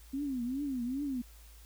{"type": "tone with vibrato", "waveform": "sine", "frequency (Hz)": 262.5, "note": "C4", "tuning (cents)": 6, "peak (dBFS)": -32, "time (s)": [0.13, 1.22], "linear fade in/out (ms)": 10, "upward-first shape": "triangle", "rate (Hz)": 2.5, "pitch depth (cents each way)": 210, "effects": ["added 55 Hz sine -52 dBFS peak until 1.65 s", "white hiss -60 dBFS RMS until 1.65 s"]}